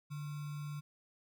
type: tone with sample-and-hold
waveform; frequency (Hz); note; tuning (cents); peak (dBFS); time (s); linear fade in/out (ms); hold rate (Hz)
sine; 147.2; D3; +4; -39; 0.1-0.81; 20; 1225
effects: none